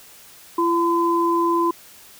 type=tone pair together; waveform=sine; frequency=339.6 / 1017.7 Hz; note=F4 / C6; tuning=-48 / -48 cents; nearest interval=octave + perfect fifth; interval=1900 cents; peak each=-19 dBFS; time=0.58-1.71 s; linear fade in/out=5 ms; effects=white hiss -46 dBFS RMS until 2.19 s